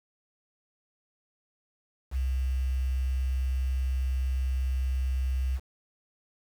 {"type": "tone with quantisation", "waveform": "sine", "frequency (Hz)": 64.9, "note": "C2", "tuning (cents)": -13, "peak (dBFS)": -25, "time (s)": [2.11, 5.6], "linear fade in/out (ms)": 50, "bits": 8, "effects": []}